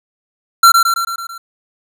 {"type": "tone with echo", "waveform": "square", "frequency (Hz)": 1363, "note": "F6", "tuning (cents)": -43, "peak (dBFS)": -4, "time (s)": [0.63, 0.72], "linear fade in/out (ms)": 5, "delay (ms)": 110, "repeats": 6, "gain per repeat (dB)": -4, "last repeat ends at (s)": 1.38, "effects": []}